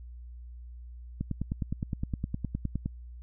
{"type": "click train", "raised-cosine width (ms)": 5, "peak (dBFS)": -18, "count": 17, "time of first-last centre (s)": [1.21, 2.859], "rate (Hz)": 9.7, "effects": ["added 60 Hz sine -42 dBFS peak until 3.22 s"]}